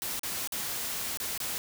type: noise with dropouts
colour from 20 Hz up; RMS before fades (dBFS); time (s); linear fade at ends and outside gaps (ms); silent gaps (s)
white; -34; 0.02-1.58; 0; 0.194-0.233 / 0.474-0.522 / 1.173-1.201 / 1.377-1.402
effects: none